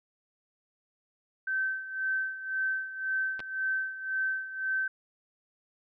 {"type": "tone with tremolo", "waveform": "sine", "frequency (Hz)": 1544, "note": "G6", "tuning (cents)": -27, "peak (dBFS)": -26, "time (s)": [1.47, 4.88], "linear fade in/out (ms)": 5, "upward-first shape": "sine", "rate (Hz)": 1.9, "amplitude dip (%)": 75}
{"type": "clicks", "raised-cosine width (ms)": 0.3, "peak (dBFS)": -24, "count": 2, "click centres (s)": [3.394, 3.403]}
{"effects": []}